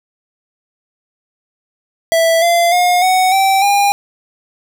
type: tone with pitch steps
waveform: square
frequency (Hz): 659.3 / 686.5 / 714.8 / 744.3 / 775 / 807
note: E5 / F5 / F5 / F#5 / G5 / G#5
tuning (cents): 0 / -30 / +40 / +10 / -20 / -50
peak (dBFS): -10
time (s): 2.12-3.92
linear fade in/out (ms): 0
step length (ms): 300
effects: none